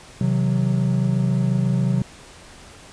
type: chord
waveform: triangle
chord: C diminished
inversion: none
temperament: equal with one note detuned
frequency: 130.81 / 159.02 / 185 Hz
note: C3 / Eb3 / Gb3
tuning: 0 / +38 / 0 cents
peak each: -18 / -24 / -19 dBFS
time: 0.21-2.02 s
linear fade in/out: 2 ms
effects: pink hiss -44 dBFS RMS until 2.92 s + resampled to 22050 Hz